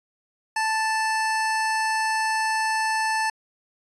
25% pulse tone, 880 Hz, A5, in tune, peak -18 dBFS, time 0.56-3.3 s, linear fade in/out 5 ms, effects resampled to 24000 Hz

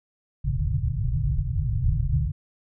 white low-pass noise, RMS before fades -24 dBFS, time 0.44-2.32 s, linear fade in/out 10 ms, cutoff 150 Hz, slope 96 dB/octave, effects none

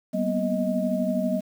sine tone cluster, 191.3 / 237.2 / 249.6 / 627 Hz, G3 / A#3 / B3 / D#5, -42 / +30 / +19 / +13 cents, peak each -27 / -28 / -29 / -27 dBFS, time 0.13-1.41 s, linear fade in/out 20 ms, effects 8-bit

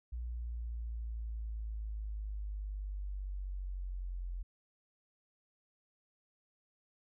sine linear sweep, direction down, 59.7 to 43.75 Hz, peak -37 dBFS, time 0.12-4.43 s, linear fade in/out 10 ms, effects none

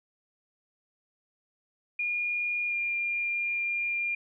sine tone with pitch glide, 2427 to 2401 Hz, D#7 to D7, -44 to +38 cents, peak -27 dBFS, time 1.99-4.15 s, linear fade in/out 5 ms, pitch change -18 cents, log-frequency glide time 2.68-2.75 s, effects none

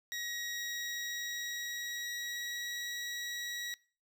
20% pulse tone with pitch glide, 1900 to 1918.7 Hz, A#6 to A#6, +33 to +49 cents, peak -32 dBFS, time 0.12-3.74 s, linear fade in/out 0 ms, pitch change +16 cents, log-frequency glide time 0.51-2.92 s, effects noise-tail reverb RT60 0.4 s tail -24 dB re dry

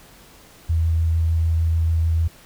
sine tone with vibrato, 81.9 Hz, E2, 11 cents flat, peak -16 dBFS, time 0.69-2.28 s, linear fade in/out 10 ms, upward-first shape triangle, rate 6.7 Hz, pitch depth 12 cents each way, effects pink hiss -48 dBFS RMS until 2.45 s

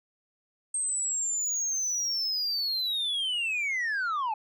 sine linear sweep, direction down, 8420 to 828 Hz, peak -24 dBFS, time 0.74-4.34 s, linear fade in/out 5 ms, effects tanh soft clip ceiling -26 dBFS

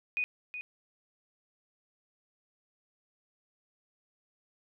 sine tone with echo, 2478 Hz, D#7, 8 cents flat, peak -28 dBFS, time 0.17-0.24 s, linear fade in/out 0 ms, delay 370 ms, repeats 1, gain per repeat -9 dB, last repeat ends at 0.61 s, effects none

